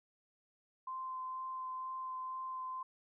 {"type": "tone with vibrato", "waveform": "sine", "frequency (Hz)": 1037, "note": "C6", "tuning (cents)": -16, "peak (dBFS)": -39, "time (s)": [0.87, 2.83], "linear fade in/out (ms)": 5, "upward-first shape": "sine", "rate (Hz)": 2.1, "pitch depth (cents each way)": 9, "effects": []}